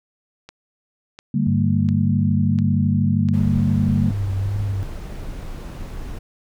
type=click train; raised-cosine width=0.2 ms; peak=-21 dBFS; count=5; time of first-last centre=0.49-3.287 s; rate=1.43 Hz
type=chord; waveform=sine; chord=G minor; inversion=second; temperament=equal with one note detuned; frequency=146.83 / 196 / 228.8 Hz; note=D3 / G3 / Bb3; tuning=0 / 0 / -32 cents; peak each=-21 dBFS; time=1.34-4.11 s; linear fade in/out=5 ms
type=tone with vibrato; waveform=sine; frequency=99 Hz; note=G2; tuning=18 cents sharp; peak=-20 dBFS; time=1.47-4.83 s; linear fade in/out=0 ms; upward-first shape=sine; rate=2 Hz; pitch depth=42 cents each way
type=noise; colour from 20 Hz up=brown; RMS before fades=-31 dBFS; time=3.33-6.19 s; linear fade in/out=10 ms
effects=none